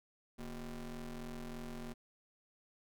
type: ring-modulated tone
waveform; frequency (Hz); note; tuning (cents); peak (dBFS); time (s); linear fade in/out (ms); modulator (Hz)
35% pulse; 128.6; C3; -30; -38; 0.38-1.94; 20; 107
effects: none